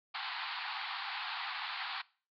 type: band-pass noise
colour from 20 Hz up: pink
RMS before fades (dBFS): -40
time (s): 0.14-2.02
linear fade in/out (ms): 10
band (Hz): 760 to 4600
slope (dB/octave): 96
effects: noise-tail reverb RT60 0.4 s tail -22 dB re dry